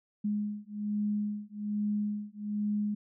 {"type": "beating tone pair", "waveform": "sine", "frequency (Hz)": [207.7, 208.9], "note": ["G#3", "G#3"], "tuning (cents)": [0, 10], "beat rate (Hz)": 1.2, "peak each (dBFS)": [-33, -33], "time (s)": [0.24, 2.95], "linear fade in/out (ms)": 10, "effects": []}